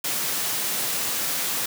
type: high-pass noise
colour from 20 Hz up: white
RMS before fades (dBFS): -26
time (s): 0.04-1.66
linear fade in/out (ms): 5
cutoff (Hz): 110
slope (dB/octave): 96
effects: none